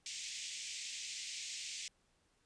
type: band-pass noise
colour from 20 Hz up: white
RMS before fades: -45 dBFS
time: 0.06-1.88 s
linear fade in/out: 2 ms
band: 2100 to 7800 Hz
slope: 48 dB/octave
effects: pink hiss -75 dBFS RMS until 2.45 s + resampled to 22050 Hz